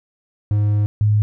triangle / sine tone pair in turn, 104.1 / 105.43 Hz, G#2 / G#2, +5 / +27 cents, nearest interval unison, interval 22 cents, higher second, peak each -12 dBFS, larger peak neither, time 0.51-0.86 / 1.01-1.22 s, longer first, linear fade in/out 0 ms, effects none

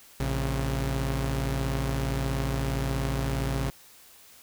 sawtooth tone pair together, 56.97 / 135.5 Hz, A#1 / C#3, -39 / -39 cents, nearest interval octave + minor third, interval 1500 cents, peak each -25 dBFS, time 0.2-3.7 s, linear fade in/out 0 ms, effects white hiss -53 dBFS RMS until 4.42 s

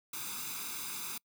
white noise with comb filter, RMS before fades -40 dBFS, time 0.13-1.18 s, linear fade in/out 5 ms, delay 0.81 ms, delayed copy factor +0.8, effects noise-tail reverb RT60 0.1 s tail -26 dB re dry + high-pass 150 Hz 12 dB/octave

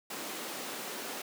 pink high-pass noise, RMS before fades -40 dBFS, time 0.1-1.22 s, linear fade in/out 5 ms, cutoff 240 Hz, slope 24 dB/octave, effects none

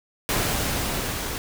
pink noise with level ramp, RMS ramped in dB -23 to -30 dBFS, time 0.29-1.38 s, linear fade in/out 0 ms, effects none

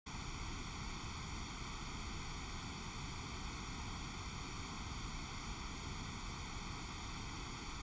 pink noise with comb filter, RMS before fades -45 dBFS, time 0.06-7.82 s, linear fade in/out 10 ms, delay 0.88 ms, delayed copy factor +0.9, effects resampled to 16000 Hz

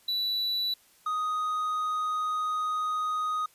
triangle tone pair in turn, 3951 / 1247.3 Hz, B7 / D#6, 0 / +4 cents, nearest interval octave + minor sixth, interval 1996 cents, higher first, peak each -25 dBFS, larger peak neither, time 0.08-0.74 / 1.06-3.46 s, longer second, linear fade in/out 5 ms, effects white hiss -61 dBFS RMS until 3.54 s + resampled to 32000 Hz

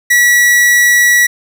45% pulse tone, 1938 Hz, B6, 33 cents flat, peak -6 dBFS, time 0.1-1.27 s, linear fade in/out 10 ms, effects none

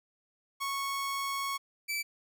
sawtooth tone pair in turn, 1104 / 2317 Hz, C#6 / D7, -7 / -24 cents, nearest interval octave + minor second, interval 1283 cents, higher second, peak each -28 dBFS, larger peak neither, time 0.6-1.58 / 1.88-2.03 s, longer first, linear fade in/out 20 ms, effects none

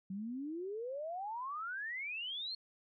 sine exponential sweep, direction up, 185 to 4328 Hz, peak -38 dBFS, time 0.1-2.55 s, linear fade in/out 5 ms, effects MP3 64 kbps

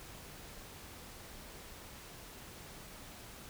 silence, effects pink hiss -51 dBFS RMS until 3.49 s

